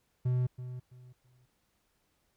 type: tone with echo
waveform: triangle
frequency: 125.4 Hz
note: B2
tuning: 27 cents sharp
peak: -24 dBFS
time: 0.25-0.47 s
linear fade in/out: 10 ms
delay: 330 ms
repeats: 3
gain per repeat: -12 dB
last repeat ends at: 1.46 s
effects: pink hiss -75 dBFS RMS until 2.36 s